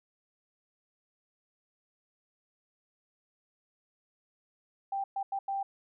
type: tone bursts at uneven times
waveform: sine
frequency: 787 Hz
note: G5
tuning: 7 cents sharp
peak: -30 dBFS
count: 4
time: 4.92-5.04 / 5.16-5.23 / 5.32-5.39 / 5.48-5.63 s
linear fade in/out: 5 ms
effects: none